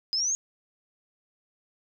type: exponential sweep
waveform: sine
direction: up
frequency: 4978 to 6720 Hz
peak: -24 dBFS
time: 0.13-0.35 s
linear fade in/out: 0 ms
effects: none